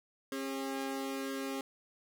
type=tone pair together; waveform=sawtooth; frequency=270.6 / 405.4 Hz; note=C#4 / G#4; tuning=-42 / -42 cents; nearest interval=perfect fifth; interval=700 cents; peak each=-33 / -37 dBFS; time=0.32-1.61 s; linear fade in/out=2 ms; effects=none